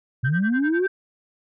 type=linear sweep; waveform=sine; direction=up; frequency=116.54 to 387.6 Hz; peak=-18 dBFS; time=0.23-0.87 s; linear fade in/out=10 ms
type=tone with tremolo; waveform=sine; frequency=1563 Hz; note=G6; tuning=6 cents flat; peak=-22 dBFS; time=0.24-0.88 s; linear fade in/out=10 ms; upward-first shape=sine; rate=10 Hz; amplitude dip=100%
effects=tanh soft clip ceiling -12 dBFS